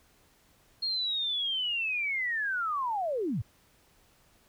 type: linear sweep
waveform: sine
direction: down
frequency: 4300 to 83.9 Hz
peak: -28 dBFS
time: 0.82-3.42 s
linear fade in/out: 10 ms
effects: pink hiss -64 dBFS RMS until 4.48 s